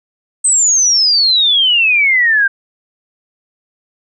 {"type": "exponential sweep", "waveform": "sine", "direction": "down", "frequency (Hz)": [8340, 1565], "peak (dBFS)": -8, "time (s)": [0.44, 2.48], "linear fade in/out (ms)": 10, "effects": []}